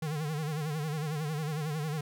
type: tone with vibrato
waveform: square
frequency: 152.7 Hz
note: D#3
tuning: 32 cents flat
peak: -32 dBFS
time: 0.02-2.01 s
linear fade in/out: 5 ms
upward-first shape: sine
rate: 11 Hz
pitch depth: 97 cents each way
effects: none